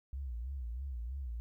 sine tone with vibrato, 63 Hz, B1, 35 cents sharp, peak -37 dBFS, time 0.13-1.4 s, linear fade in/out 0 ms, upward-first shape sine, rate 3.1 Hz, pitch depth 170 cents each way, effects 13-bit

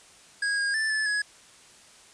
square tone with pitch steps, 1643 / 1627 / 1761 / 1737 / 1678 Hz, G#6 / G#6 / A6 / A6 / G#6, -19 / -36 / +1 / -23 / +17 cents, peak -25 dBFS, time 0.42-1.22 s, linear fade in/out 5 ms, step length 160 ms, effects white hiss -53 dBFS RMS until 2.13 s + resampled to 22050 Hz

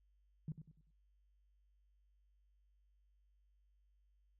sine tone with echo, 154.5 Hz, D#3, 12 cents flat, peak -39 dBFS, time 0.48-0.52 s, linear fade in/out 2 ms, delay 97 ms, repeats 4, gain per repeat -9 dB, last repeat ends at 0.908 s, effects noise-tail reverb RT60 0.3 s tail -22 dB re dry + added 50 Hz sine -70 dBFS peak until 4.39 s

